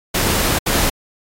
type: noise bursts at uneven times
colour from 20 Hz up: pink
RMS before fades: -17 dBFS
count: 2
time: 0.14-0.59 / 0.66-0.9 s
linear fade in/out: 10 ms
effects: AAC 48 kbps